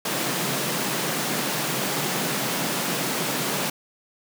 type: high-pass noise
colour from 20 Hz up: pink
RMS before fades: -26 dBFS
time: 0.05-3.7 s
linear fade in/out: 5 ms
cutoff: 130 Hz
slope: 96 dB/octave
effects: none